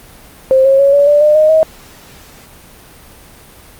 sine tone with pitch steps, 527 / 541.2 / 555.8 / 570.7 / 586.1 / 601.9 / 618.1 / 634.7 Hz, C5 / C#5 / C#5 / D5 / D5 / D5 / D#5 / D#5, +12 / -42 / +4 / -50 / -4 / +42 / -12 / +34 cents, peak -5 dBFS, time 0.51-1.63 s, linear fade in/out 0 ms, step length 140 ms, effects pink hiss -39 dBFS RMS until 3.79 s + Opus 32 kbps

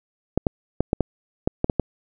clicks, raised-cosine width 2 ms, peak -5 dBFS, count 9, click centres 0.376 / 0.468 / 0.806 / 0.931 / 1.007 / 1.475 / 1.644 / 1.698 / 1.797 s, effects none

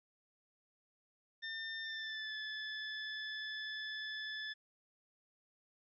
25% pulse tone with pitch glide, 1800 to 1731.7 Hz, A6 to A6, +39 to -28 cents, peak -37 dBFS, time 1.42-4.54 s, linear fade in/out 20 ms, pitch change -67 cents, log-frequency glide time 1.83-2.35 s, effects resampled to 16000 Hz + 13-bit

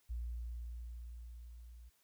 sine tone with level ramp, 58.8 Hz, A#1, 16 cents sharp, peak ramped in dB -37 to -52 dBFS, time 0.09-1.9 s, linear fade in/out 20 ms, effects white hiss -74 dBFS RMS until 2.03 s

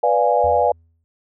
sine chord, B diminished seventh, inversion none, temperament equal, 493.9 / 587.3 / 698.5 / 830.6 Hz, B4 / D5 / F5 / Ab5, 0 / 0 / 0 / 0 cents, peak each -19 dBFS, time 0.03-0.72 s, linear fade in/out 5 ms
triangle tone with exponential decay, 82.41 Hz, E2, in tune, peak -24 dBFS, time 0.44-1.04 s, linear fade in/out 0 ms, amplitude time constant 130 ms
effects none

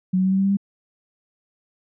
sine tone with pitch steps, 185 / 187.26 / 189.54 / 191.86 / 194.2 / 196.57 / 198.97 Hz, F#3 / F#3 / F#3 / G3 / G3 / G3 / G3, 0 / +21 / +42 / -37 / -16 / +5 / +26 cents, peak -16 dBFS, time 0.13-0.571 s, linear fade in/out 10 ms, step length 63 ms, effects none

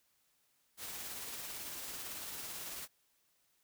white noise with tremolo, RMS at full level -43 dBFS, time 0.77-2.88 s, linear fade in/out 50 ms, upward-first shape triangle, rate 18 Hz, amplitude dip 30%, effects white hiss -75 dBFS RMS until 3.63 s

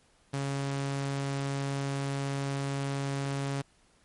sawtooth tone, 138.59 Hz, C#3, in tune, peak -26 dBFS, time 0.33-3.62 s, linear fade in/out 10 ms, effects pink hiss -65 dBFS RMS until 4.04 s + MP3 48 kbps

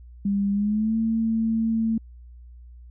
sine tone with pitch glide, 200 to 224.5 Hz, G3 to A3, +35 to +35 cents, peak -20 dBFS, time 0.25-1.98 s, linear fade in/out 5 ms, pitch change +200 cents, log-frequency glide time 0.52-0.96 s, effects added 60 Hz sine -42 dBFS peak until 2.9 s

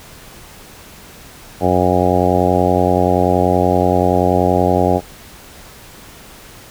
harmonic tone, 90.5 Hz, F#2, 38 cents flat, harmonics 1 / 2 / 3 / 4 / 5 / 6 / 7 / 8 / 9, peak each -20 / -20 / -20 / -20 / -20 / -20 / -20 / -20 / -20 dBFS, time 1.6-5.01 s, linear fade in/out 50 ms, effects pink hiss -39 dBFS RMS until 6.7 s

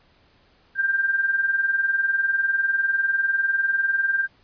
sine tone pair together, 1565 / 1585 Hz, G6 / G6, -3 / +19 cents, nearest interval unison, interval 22 cents, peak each -26 / -20 dBFS, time 0.75-4.28 s, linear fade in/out 50 ms, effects pink hiss -59 dBFS RMS until 4.43 s + resampled to 11025 Hz

